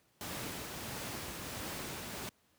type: noise with tremolo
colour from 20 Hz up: pink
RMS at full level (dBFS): -40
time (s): 0.21-2.29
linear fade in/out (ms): 0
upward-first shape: triangle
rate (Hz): 1.5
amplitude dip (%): 30
effects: pink hiss -71 dBFS RMS until 2.58 s + high-pass 80 Hz 12 dB/octave